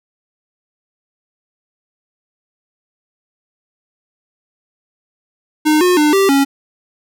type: tone with pitch steps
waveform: square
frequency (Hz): 306.2 / 360.7 / 300.2 / 390.8 / 276.7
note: D#4 / F#4 / D4 / G4 / C#4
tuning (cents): -28 / -44 / +38 / -5 / -3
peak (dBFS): -10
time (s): 5.65-6.45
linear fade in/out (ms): 20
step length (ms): 160
effects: none